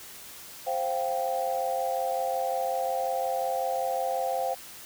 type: chord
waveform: sine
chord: C suspended fourth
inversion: none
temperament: equal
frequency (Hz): 523.3 / 698.5 / 784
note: C5 / F5 / G5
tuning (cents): 0 / 0 / 0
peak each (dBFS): -30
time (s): 0.66-4.55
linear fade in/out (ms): 20
effects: tanh soft clip ceiling -16 dBFS + white hiss -45 dBFS RMS until 4.85 s